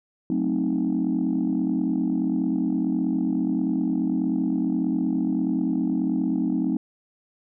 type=chord; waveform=sine; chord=F# diminished seventh; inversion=none; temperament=equal; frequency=185 / 220 / 261.6 / 311.1 Hz; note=F#3 / A3 / C4 / Eb4; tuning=0 / 0 / 0 / 0 cents; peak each=-27 / -27 / -24 / -25 dBFS; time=0.3-6.77 s; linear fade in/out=2 ms; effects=tanh soft clip ceiling -15 dBFS